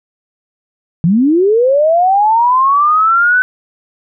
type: linear sweep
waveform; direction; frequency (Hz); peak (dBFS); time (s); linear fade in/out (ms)
sine; up; 155.56 to 1517; -7; 1.04-3.42; 0
effects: none